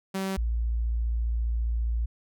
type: tone pair in turn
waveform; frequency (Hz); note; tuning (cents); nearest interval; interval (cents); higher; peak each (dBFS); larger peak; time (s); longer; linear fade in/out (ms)
sawtooth / sine; 192 / 57.41; G3 / A#1; -36 / -26; octave + major sixth; 2090; first; -24; neither; 0.14-0.37 / 0.37-2.06; second; 10
effects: none